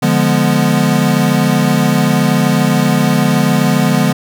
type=chord; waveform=square; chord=D diminished seventh; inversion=none; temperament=equal; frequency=146.83 / 174.61 / 207.7 / 246.9 Hz; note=D3 / F3 / Ab3 / Cb4; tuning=0 / 0 / 0 / 0 cents; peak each=-16 dBFS; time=0.02-4.13 s; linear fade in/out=10 ms; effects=none